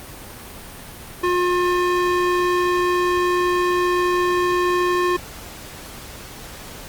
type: tone with band-pass filter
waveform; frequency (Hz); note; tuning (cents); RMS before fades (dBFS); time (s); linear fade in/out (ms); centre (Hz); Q
square; 356.7; F4; +37; -19; 1.23-5.17; 10; 1100; 0.68
effects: pink hiss -37 dBFS RMS until 6.88 s + Opus 32 kbps